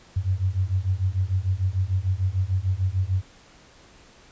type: beating tone pair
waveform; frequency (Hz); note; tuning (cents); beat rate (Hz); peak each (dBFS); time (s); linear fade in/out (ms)
sine; 90.7 / 97.4; F#2 / G2; -34 / -11; 6.7; -24; 0.16-3.22; 10
effects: pink hiss -52 dBFS RMS until 4.31 s + resampled to 16000 Hz